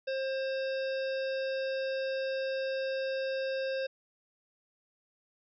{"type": "harmonic tone", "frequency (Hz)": 532, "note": "C5", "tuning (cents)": 29, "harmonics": [1, 3, 5, 7, 9, 10], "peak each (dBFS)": [-31, -41, -45, -48, -50, -51], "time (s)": [0.07, 3.87], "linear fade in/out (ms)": 10, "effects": []}